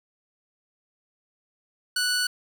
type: tone pair together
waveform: 35% pulse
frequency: 1480 / 4435 Hz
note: F#6 / C#8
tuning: 0 / 0 cents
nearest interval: octave + perfect fifth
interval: 1900 cents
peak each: -24 dBFS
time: 1.96-2.27 s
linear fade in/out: 5 ms
effects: none